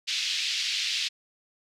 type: band-pass noise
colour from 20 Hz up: white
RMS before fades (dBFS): -29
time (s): 0.07-1.09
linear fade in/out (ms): 20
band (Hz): 2400 to 4800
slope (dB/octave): 24
effects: none